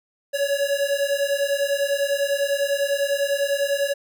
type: beating tone pair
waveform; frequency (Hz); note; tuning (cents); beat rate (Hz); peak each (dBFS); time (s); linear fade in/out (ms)
square; 558 / 568; C#5 / C#5; +11 / +42; 10; -24; 0.33-3.94; 20
effects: none